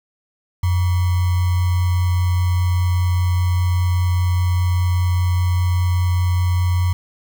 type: tone with sample-and-hold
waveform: sine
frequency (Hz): 89.5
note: F2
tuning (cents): +43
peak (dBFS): -14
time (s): 0.63-6.93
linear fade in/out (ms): 5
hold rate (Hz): 1050
effects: none